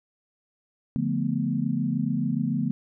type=chord; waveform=sine; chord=B half-diminished seventh; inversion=first; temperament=equal with one note detuned; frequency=144.89 / 174.61 / 220 / 246.9 Hz; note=D3 / F3 / A3 / B3; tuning=-23 / 0 / 0 / 0 cents; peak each=-29 / -30 / -28 / -28 dBFS; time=0.96-2.71 s; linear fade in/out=0 ms; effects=none